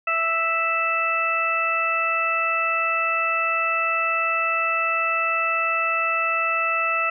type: harmonic tone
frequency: 659.3 Hz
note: E5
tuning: in tune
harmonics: 1 / 2 / 3 / 4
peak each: -30 / -23 / -30 / -23 dBFS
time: 0.07-7.1 s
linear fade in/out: 5 ms
effects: none